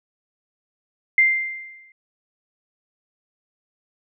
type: tone with exponential decay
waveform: sine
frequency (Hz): 2093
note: C7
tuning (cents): 0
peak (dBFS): -10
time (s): 1.18-1.92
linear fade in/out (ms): 2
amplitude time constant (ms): 160
effects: none